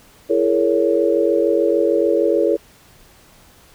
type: chord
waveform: sine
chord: A# half-diminished seventh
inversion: second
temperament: just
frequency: 335.6 / 419.5 / 466.2 / 559.4 Hz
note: E4 / G#4 / A#4 / C#5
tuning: +31 / +17 / 0 / +16 cents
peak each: -19 dBFS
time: 0.29-2.57 s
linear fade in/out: 20 ms
effects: pink hiss -49 dBFS RMS until 3.74 s